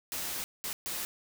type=noise bursts at uneven times; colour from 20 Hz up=white; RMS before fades=-36 dBFS; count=3; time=0.12-0.44 / 0.64-0.73 / 0.86-1.05 s; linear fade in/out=0 ms; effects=none